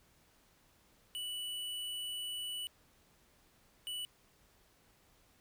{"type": "tone bursts at uneven times", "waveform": "square", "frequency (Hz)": 2960, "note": "F#7", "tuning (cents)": 0, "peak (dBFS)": -39, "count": 2, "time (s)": [[1.15, 2.67], [3.87, 4.05]], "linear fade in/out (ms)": 0, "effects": ["pink hiss -68 dBFS RMS until 5.4 s"]}